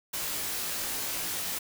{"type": "noise with comb filter", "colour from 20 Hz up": "white", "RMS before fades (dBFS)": -33, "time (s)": [0.13, 1.59], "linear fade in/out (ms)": 10, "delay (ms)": 20, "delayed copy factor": -0.7, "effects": []}